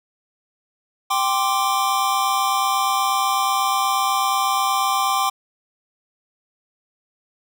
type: chord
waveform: square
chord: G suspended fourth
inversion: none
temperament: equal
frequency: 784 / 1046.5 / 1174.7 Hz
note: G5 / C6 / D6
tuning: 0 / 0 / 0 cents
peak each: -23 dBFS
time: 1.1-5.3 s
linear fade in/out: 10 ms
effects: none